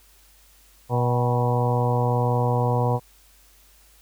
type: harmonic tone with a mistuned harmonic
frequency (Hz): 121.7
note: B2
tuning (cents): -25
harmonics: 1 / 2 / 3 / 4 / 5 / 6 / 7 / 8 / 9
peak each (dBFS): -21 / -31 / -35 / -26 / -32 / -29 / -33 / -29 / -41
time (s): 0.89-3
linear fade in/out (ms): 50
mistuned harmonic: 6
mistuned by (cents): +56
effects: added 50 Hz sine -56 dBFS peak until 4.01 s + white hiss -56 dBFS RMS until 4.01 s